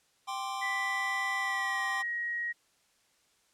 square chord, G suspended fourth, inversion none, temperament equal, 784 / 1046.5 / 1174.7 Hz, G5 / C6 / D6, 0 / 0 / 0 cents, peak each -38 / -38 / -42 dBFS, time 0.27-2.03 s, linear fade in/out 20 ms
sine tone with pitch glide, 1975.5 to 1892.8 Hz, B6 to A#6, 0 to +26 cents, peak -31 dBFS, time 0.61-2.53 s, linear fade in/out 20 ms, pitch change -74 cents, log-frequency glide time 1.4-1.83 s
effects white hiss -69 dBFS RMS until 3.53 s + low-pass 9000 Hz 12 dB/octave

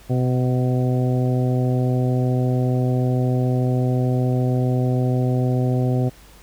harmonic tone with a mistuned harmonic, 126.6 Hz, B2, 43 cents sharp, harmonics 1 / 2 / 3 / 4 / 5 / 6, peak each -18 / -24 / -28 / -30 / -32 / -34 dBFS, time 0.09-6.1 s, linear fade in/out 20 ms, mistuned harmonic 6, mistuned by -20 cents, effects added 50 Hz sine -49 dBFS peak until 6.42 s + pink hiss -49 dBFS RMS until 6.42 s

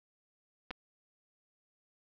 clicks, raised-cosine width 0.3 ms, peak -24 dBFS, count 2, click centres 0.707 / 0.711 s, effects low-pass 5000 Hz 12 dB/octave

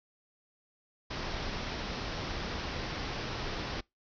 pink low-pass noise, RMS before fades -37 dBFS, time 1.1-3.81 s, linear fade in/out 10 ms, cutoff 5700 Hz, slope 96 dB/octave, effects noise-tail reverb RT60 0.2 s tail -25 dB re dry

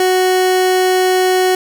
30% pulse tone, 370 Hz, F#4, in tune, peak -8 dBFS, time 0-1.55 s, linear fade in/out 2 ms, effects none

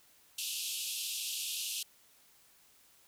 pink band-pass noise, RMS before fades -38 dBFS, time 0.38-1.83 s, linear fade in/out 5 ms, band 2600 to 14000 Hz, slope 96 dB/octave, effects white hiss -64 dBFS RMS until 3.07 s

